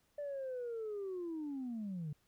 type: linear sweep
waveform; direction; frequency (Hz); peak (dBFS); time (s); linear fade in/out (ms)
sine; down; 589 to 141.9; -37; 0.18-2.13; 5
effects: tanh soft clip ceiling -36 dBFS + pink hiss -75 dBFS RMS until 2.27 s